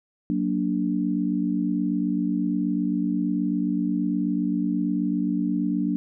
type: chord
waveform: sine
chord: Gb augmented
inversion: none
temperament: equal with one note detuned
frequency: 185 / 233.1 / 291.8 Hz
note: Gb3 / Bb3 / D4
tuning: 0 / 0 / -11 cents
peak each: -26 / -27 / -25 dBFS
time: 0.3-5.96 s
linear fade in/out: 0 ms
effects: none